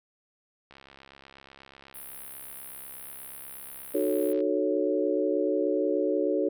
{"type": "click train", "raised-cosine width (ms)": 0.3, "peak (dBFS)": -33, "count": 253, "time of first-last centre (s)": [0.71, 4.405], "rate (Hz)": 68.2}
{"type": "high-pass noise", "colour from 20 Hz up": "pink", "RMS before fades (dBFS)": -43, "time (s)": [1.94, 4.33], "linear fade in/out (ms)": 10, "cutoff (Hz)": 9400, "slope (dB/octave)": 96}
{"type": "chord", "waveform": "sine", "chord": "D# half-diminished seventh", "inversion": "none", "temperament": "equal with one note detuned", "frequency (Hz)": [303.5, 370, 440, 554.4], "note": ["D#4", "F#4", "A4", "C#5"], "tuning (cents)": [-43, 0, 0, 0], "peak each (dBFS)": -29, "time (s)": [3.94, 6.49], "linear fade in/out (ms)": 10}
{"effects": []}